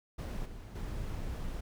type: noise with level steps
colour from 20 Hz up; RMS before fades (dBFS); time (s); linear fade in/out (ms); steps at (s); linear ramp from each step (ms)
brown; -37 / -45 / -38; 0.18-1.61; 10; 0.45 / 0.75; 10
effects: none